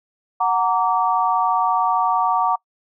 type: chord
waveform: sine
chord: Gb augmented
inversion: none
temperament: just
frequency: 740 / 925 / 1156.2 Hz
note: Gb5 / Bb5 / D6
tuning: 0 / -14 / -27 cents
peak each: -20 dBFS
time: 0.4-2.56 s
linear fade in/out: 10 ms
effects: noise-tail reverb RT60 0.1 s tail -24 dB re dry